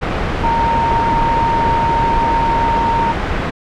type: tone in noise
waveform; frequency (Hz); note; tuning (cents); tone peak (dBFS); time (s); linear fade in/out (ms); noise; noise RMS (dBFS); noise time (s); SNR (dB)
sine; 922; A#5; -19; -13; 0.43-3.13; 20; pink; -17; 0.01-3.51; +1
effects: low-pass 2000 Hz 12 dB/octave